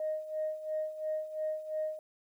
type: tone with tremolo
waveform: sine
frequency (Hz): 621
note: D#5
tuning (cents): -3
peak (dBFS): -29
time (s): 0-1.99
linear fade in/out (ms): 2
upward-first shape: sine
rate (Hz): 2.9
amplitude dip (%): 75
effects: tanh soft clip ceiling -26 dBFS + 11-bit